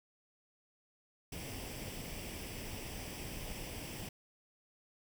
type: noise with comb filter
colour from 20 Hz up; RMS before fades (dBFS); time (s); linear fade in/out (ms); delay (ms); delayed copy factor
pink; -44; 1.32-4.09; 5; 0.37; +0.6
effects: none